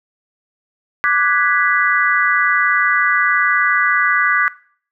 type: chord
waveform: sine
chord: G# half-diminished seventh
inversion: second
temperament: equal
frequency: 1174.7 / 1480 / 1661.2 / 1975.5 Hz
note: D6 / F#6 / G#6 / B6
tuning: 0 / 0 / 0 / 0 cents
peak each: -18 dBFS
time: 1.04-4.48 s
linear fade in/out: 0 ms
effects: noise-tail reverb RT60 0.5 s tail -19 dB re dry